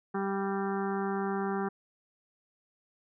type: harmonic tone with a mistuned harmonic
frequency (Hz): 196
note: G3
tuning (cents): 0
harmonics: 1 / 2 / 4 / 5 / 6 / 7 / 8 / 9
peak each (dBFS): -33 / -33 / -37 / -43 / -41 / -43 / -44 / -50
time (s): 0.14-1.69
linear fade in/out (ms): 10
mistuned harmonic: 9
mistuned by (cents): +39
effects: none